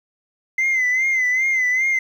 sine tone with vibrato, 2055 Hz, C7, 32 cents flat, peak -14 dBFS, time 0.58-1.99 s, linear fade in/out 5 ms, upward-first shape sine, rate 2.5 Hz, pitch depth 64 cents each way, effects tanh soft clip ceiling -14 dBFS + 8-bit

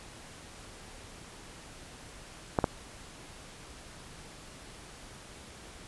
clicks, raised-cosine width 1 ms, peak -10 dBFS, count 2, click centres 2.588 / 2.642 s, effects pink hiss -49 dBFS RMS until 5.87 s + resampled to 24000 Hz

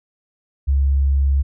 sine tone, 68.9 Hz, C#2, 10 cents flat, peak -13 dBFS, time 0.67-1.43 s, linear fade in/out 20 ms, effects none

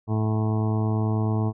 harmonic tone, 109 Hz, A2, 16 cents flat, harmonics 1 / 2 / 3 / 4 / 6 / 7 / 8 / 9 / 10, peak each -22 / -28 / -32 / -34 / -38 / -39 / -40 / -41 / -42 dBFS, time 0.07-1.53 s, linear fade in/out 50 ms, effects none

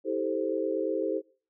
sine chord, A minor seventh, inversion second, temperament equal with one note detuned, 321.9 / 392 / 440 / 523.3 Hz, E4 / G4 / A4 / C5, -41 / 0 / 0 / 0 cents, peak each -32 dBFS, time 0.04-1.22 s, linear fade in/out 50 ms, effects noise-tail reverb RT60 0.4 s tail -21 dB re dry

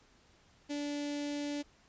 sawtooth tone with notch filter, 290.2 Hz, D4, 21 cents flat, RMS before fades -37 dBFS, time 0.69-1.63 s, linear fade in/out 20 ms, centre 1200 Hz, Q 0.79, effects pink hiss -65 dBFS RMS until 1.88 s + resampled to 16000 Hz

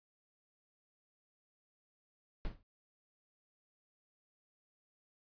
brown noise with exponential decay, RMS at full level -34 dBFS, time 2.45-2.63 s, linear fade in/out 0 ms, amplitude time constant 38 ms, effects resampled to 11025 Hz

